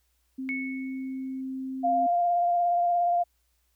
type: tone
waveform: sine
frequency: 263.2 Hz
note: C4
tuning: 10 cents sharp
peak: -31 dBFS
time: 0.38-2.07 s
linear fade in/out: 10 ms
type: tone with exponential decay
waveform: sine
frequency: 2207 Hz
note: C#7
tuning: 8 cents flat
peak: -28 dBFS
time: 0.49-1.41 s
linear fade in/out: 0 ms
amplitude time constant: 200 ms
type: tone with vibrato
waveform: sine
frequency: 698.5 Hz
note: F5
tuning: in tune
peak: -21 dBFS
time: 1.83-3.24 s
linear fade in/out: 20 ms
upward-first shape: sine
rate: 17 Hz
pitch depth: 19 cents each way
effects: added 60 Hz sine -70 dBFS peak until 3.75 s + white hiss -73 dBFS RMS until 3.75 s